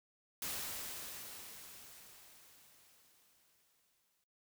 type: noise with exponential decay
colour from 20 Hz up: white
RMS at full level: -40 dBFS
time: 0.42-4.24 s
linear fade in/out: 2 ms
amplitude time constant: 830 ms
effects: noise-tail reverb RT60 0.3 s tail -21 dB re dry